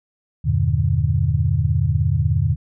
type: chord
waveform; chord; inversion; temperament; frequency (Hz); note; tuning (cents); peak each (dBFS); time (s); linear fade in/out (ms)
sine; E half-diminished seventh; none; just; 82.41 / 98.89 / 118.67 / 148.33; E2 / G2 / Bb2 / D3; 0 / +16 / +31 / +18; -21; 0.44-2.56; 20
effects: none